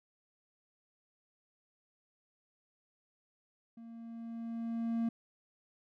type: tone with level ramp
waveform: triangle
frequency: 230 Hz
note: A#3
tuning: 23 cents flat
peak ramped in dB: -46 to -27 dBFS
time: 3.77-5.09 s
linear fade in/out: 5 ms
effects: none